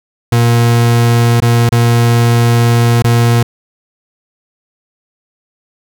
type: tone with dropouts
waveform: 40% pulse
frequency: 118 Hz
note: A#2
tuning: 22 cents sharp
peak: -6 dBFS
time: 0.32-3.43 s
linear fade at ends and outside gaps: 5 ms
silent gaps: 1.403-1.421 / 1.692-1.721 / 3.023-3.043 s
effects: none